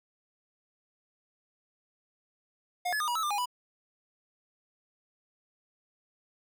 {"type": "tone with pitch steps", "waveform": "square", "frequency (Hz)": [716, 1708, 1220, 964, 1303, 1195, 821, 986], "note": ["F5", "G#6", "D#6", "B5", "E6", "D6", "G#5", "B5"], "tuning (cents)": [43, 48, -34, -42, -20, 30, -20, -3], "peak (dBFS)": -29, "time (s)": [2.85, 3.458], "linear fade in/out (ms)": 10, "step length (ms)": 76, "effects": []}